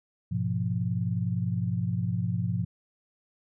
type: chord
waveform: sine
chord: F diminished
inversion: first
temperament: equal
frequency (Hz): 103.83 / 123.47 / 174.61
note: Ab2 / Cb3 / F3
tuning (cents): 0 / 0 / 0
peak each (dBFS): -30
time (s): 0.31-2.65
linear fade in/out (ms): 10
effects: none